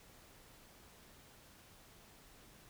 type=silence; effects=pink hiss -61 dBFS RMS until 2.69 s